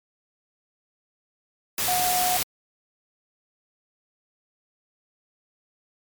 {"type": "tone in noise", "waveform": "sine", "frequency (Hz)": 726, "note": "F#5", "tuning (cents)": -33, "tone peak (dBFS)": -23, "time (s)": [1.88, 2.37], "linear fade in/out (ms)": 2, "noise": "white", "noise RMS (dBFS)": -25, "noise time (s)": [1.78, 2.43], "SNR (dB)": -1, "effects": ["MP3 96 kbps"]}